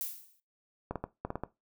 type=noise with exponential decay; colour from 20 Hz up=violet; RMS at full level=-33 dBFS; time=0.01-0.4 s; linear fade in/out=0 ms; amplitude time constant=84 ms
type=clicks; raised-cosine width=1 ms; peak=-20 dBFS; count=7; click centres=0.91 / 0.957 / 1.04 / 1.25 / 1.304 / 1.356 / 1.436 s
effects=noise-tail reverb RT60 0.2 s tail -17 dB re dry